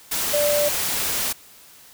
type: tone in noise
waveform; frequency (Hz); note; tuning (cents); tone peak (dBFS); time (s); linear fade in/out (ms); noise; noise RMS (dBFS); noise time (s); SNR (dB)
sine; 587.3; D5; 0; -18; 0.33-0.69; 10; white; -24; 0.11-1.33; +3
effects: white hiss -48 dBFS RMS until 1.93 s